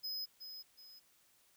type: tone with echo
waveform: square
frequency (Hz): 5060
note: D#8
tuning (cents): +28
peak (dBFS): -39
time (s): 0.03-0.26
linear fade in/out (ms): 20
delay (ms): 370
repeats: 2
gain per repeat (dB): -8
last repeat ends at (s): 1
effects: white hiss -70 dBFS RMS until 1.56 s